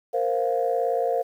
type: chord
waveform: sine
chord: Bb suspended second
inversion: none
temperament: just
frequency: 466.2 / 524.4 / 699.2 Hz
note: Bb4 / C5 / F5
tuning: 0 / +4 / +2 cents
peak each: -25 dBFS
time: 0.13-1.23 s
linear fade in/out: 20 ms
effects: tanh soft clip ceiling -12 dBFS + 9-bit